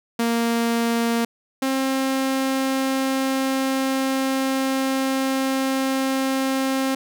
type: tone pair in turn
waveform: sawtooth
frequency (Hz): 232.5 / 266.5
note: A#3 / C4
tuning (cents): -4 / +32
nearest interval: major second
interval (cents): 236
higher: second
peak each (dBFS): -15 / -16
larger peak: first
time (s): 0.19-1.25 / 1.62-6.95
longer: second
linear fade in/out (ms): 5
effects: none